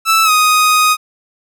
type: tone with pitch glide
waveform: sawtooth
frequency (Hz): 1318.5 to 1247.4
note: E6 to D#6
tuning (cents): 0 to +4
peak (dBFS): -5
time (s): 0.05-0.97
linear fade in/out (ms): 50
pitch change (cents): -96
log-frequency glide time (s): 0.24-0.31
effects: none